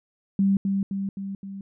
sine tone with echo, 196 Hz, G3, in tune, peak -17 dBFS, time 0.39-0.57 s, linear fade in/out 2 ms, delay 260 ms, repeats 4, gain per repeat -4 dB, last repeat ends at 1.61 s, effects none

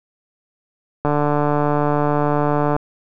click train, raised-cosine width 1 ms, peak -5 dBFS, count 253, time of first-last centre 1.05-2.764 s, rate 147 Hz, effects none

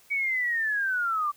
sine linear sweep, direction down, 2271 to 1151 Hz, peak -24 dBFS, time 0.1-1.32 s, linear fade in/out 20 ms, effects white hiss -58 dBFS RMS until 1.36 s

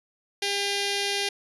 5% pulse tone with notch filter, 401.2 Hz, G4, 40 cents sharp, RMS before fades -27 dBFS, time 0.42-1.29 s, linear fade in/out 5 ms, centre 1200 Hz, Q 1.1, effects resampled to 24000 Hz

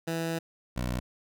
15% pulse tone pair in turn, 164.81 / 61.73 Hz, E3 / B1, 0 / 0 cents, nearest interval octave + perfect fourth, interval 1700 cents, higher first, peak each -23 dBFS, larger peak neither, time 0.07-0.39 / 0.76-1 s, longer first, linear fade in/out 10 ms, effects none

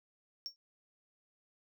triangle tone with exponential decay, 5500 Hz, F8, 27 cents flat, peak -33 dBFS, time 0.46-0.56 s, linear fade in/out 0 ms, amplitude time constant 20 ms, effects none

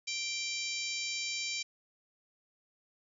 harmonic tone, 784 Hz, G5, in tune, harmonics 3 / 4 / 5 / 6 / 7 / 8 / 9, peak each -38 / -44 / -42 / -42 / -42 / -45 / -43 dBFS, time 0.07-1.63 s, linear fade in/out 10 ms, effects none

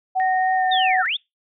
sine tone with vibrato, 750 Hz, F#5, 23 cents sharp, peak -17 dBFS, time 0.15-1.03 s, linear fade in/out 20 ms, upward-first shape triangle, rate 3.3 Hz, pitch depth 10 cents each way
sine tone with pitch glide, 1849 to 1813 Hz, A#6 to A#6, -15 to -49 cents, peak -25 dBFS, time 0.2-1.06 s, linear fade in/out 0 ms, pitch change -34 cents, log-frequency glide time 0.55-0.65 s
sine linear two-way sweep, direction down then up, 3767 to 1294 to 3685 Hz, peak -20 dBFS, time 0.71-1.17 s, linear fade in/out 10 ms, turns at 1.04 s
effects noise-tail reverb RT60 0.2 s tail -25 dB re dry

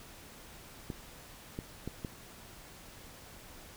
clicks, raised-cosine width 3 ms, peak -24 dBFS, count 4, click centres 0.902 / 1.589 / 1.876 / 2.048 s, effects pink hiss -52 dBFS RMS until 3.76 s

